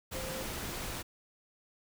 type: tone in noise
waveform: sine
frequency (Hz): 524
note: C5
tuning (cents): +2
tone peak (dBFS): -41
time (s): 0.13-0.44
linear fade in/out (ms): 20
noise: pink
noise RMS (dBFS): -39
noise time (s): 0.11-1.03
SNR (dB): -5
effects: none